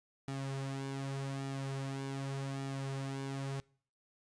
sawtooth tone with flanger, 136.3 Hz, C#3, 29 cents flat, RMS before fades -39 dBFS, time 0.28-3.6 s, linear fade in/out 0 ms, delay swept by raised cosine 1.9 to 5.8 ms, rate 0.85 Hz, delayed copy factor -0.6, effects noise-tail reverb RT60 0.5 s tail -24 dB re dry + resampled to 22050 Hz

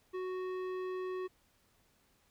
sine tone with tanh clipping, 370 Hz, F#4, in tune, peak -38 dBFS, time 0.13-1.28 s, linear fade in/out 20 ms, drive 14 dB, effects pink hiss -71 dBFS RMS until 2.3 s

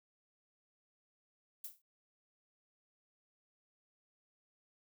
violet noise with exponential decay, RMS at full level -41 dBFS, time 1.64-1.82 s, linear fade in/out 5 ms, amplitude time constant 37 ms, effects none

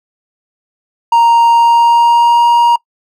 triangle tone with pitch glide, 932.3 to 945.3 Hz, A#5 to A#5, 0 to +24 cents, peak -3 dBFS, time 1.12-2.76 s, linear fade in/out 5 ms, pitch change +24 cents, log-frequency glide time 1.5-2.46 s, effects noise-tail reverb RT60 0.1 s tail -23 dB re dry

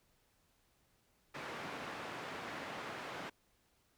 white band-pass noise, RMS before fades -45 dBFS, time 1.34-3.3 s, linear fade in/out 10 ms, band 130 to 1700 Hz, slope 12 dB/octave, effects pink hiss -74 dBFS RMS until 3.97 s

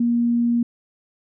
sine tone, 236.8 Hz, A#3, 27 cents sharp, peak -16 dBFS, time 0-0.63 s, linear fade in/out 5 ms, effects none

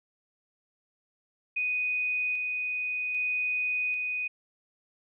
sine tone with tremolo, 2489 Hz, D#7, in tune, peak -26 dBFS, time 1.56-4.28 s, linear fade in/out 10 ms, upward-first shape square, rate 0.63 Hz, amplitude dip 25%, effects none

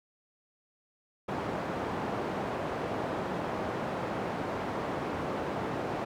white band-pass noise, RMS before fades -34 dBFS, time 1.28-6.05 s, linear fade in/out 10 ms, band 100 to 800 Hz, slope 12 dB/octave, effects none

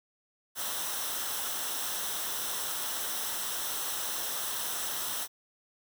white noise with comb filter, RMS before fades -34 dBFS, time 0.55-5.28 s, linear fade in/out 50 ms, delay 0.43 ms, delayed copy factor -0.6, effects none

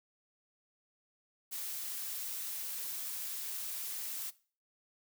blue noise, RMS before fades -40 dBFS, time 1.51-4.31 s, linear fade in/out 20 ms, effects noise-tail reverb RT60 0.4 s tail -19 dB re dry

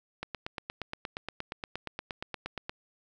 click train, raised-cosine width 0.3 ms, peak -19 dBFS, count 22, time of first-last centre 0.23-2.695 s, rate 8.52 Hz, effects none

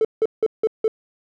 triangle tone bursts, 440 Hz, A4, in tune, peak -11 dBFS, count 5, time 0.01-0.88 s, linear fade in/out 2 ms, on 38 ms, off 170 ms, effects tanh soft clip ceiling -11 dBFS

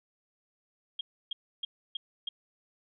sine tone bursts, 3243 Hz, G#7, 42 cents flat, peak -31 dBFS, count 5, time 0.99-2.29 s, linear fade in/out 5 ms, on 20 ms, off 300 ms, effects none

